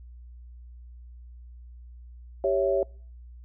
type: chord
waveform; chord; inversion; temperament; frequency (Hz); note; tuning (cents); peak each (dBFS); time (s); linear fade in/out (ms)
sine; C# diminished; second; equal; 392 / 554.4 / 659.3; G4 / C#5 / E5; 0 / 0 / 0; -26 / -24 / -28; 2.44-2.83; 2
effects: noise-tail reverb RT60 0.5 s tail -26 dB re dry + added 60 Hz sine -43 dBFS peak until 3.44 s